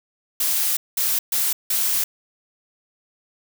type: noise bursts at uneven times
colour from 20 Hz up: blue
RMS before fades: -21 dBFS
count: 4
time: 0.4-0.77 / 0.97-1.19 / 1.32-1.53 / 1.7-2.04 s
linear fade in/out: 5 ms
effects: none